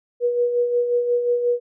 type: tone with tremolo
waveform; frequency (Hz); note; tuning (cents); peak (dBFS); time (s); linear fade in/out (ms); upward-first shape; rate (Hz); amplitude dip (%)
sine; 483.6; B4; -36; -15; 0.2-1.6; 50; sine; 5.6; 50
effects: none